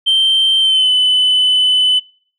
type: tone with pitch glide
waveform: sine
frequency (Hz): 3129 to 3012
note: G7 to F#7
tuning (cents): -4 to +30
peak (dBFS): -7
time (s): 0.06-2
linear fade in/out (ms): 20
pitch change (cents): -66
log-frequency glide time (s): 0.6-0.91
effects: noise-tail reverb RT60 0.5 s tail -24 dB re dry + tanh soft clip ceiling -7 dBFS